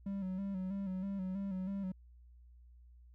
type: tone with vibrato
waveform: triangle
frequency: 191.7 Hz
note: G3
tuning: 38 cents flat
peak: -34 dBFS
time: 0.06-1.92 s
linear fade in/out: 5 ms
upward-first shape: square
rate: 3.1 Hz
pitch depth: 50 cents each way
effects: added 60 Hz sine -56 dBFS peak until 3.14 s